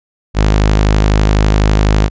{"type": "tone", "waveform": "sawtooth", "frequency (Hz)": 52, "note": "G#1", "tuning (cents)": 3, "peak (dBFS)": -4, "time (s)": [0.34, 2.1], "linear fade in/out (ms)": 50, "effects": ["resampled to 16000 Hz"]}